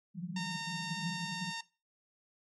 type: band-pass noise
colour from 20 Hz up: pink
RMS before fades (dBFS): -41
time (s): 0.14-1.52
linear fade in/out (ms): 20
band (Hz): 160 to 190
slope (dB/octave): 96
type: tone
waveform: 10% pulse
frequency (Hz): 916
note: A#5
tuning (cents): -31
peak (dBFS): -29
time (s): 0.36-1.61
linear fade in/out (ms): 5
effects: noise-tail reverb RT60 0.3 s tail -19 dB re dry + MP3 48 kbps